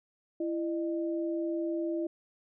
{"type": "tone pair together", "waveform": "sine", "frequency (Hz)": [334.4, 609], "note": ["E4", "D#5"], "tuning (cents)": [25, -37], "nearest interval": "minor seventh", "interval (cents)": 1038, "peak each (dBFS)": [-30, -37], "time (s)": [0.4, 2.07], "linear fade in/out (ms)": 5, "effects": []}